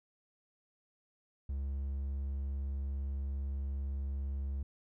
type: tone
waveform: triangle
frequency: 68.8 Hz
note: C#2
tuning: 12 cents flat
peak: -32 dBFS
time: 1.49-4.63 s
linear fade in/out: 5 ms
effects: none